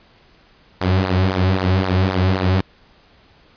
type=tone with flanger; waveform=sawtooth; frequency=93.4 Hz; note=F#2; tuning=17 cents sharp; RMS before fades=-17 dBFS; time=0.81-2.61 s; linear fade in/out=0 ms; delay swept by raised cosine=0.32 to 4.42 ms; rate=3.8 Hz; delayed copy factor=-0.7; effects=pink hiss -52 dBFS RMS until 3.56 s + resampled to 11025 Hz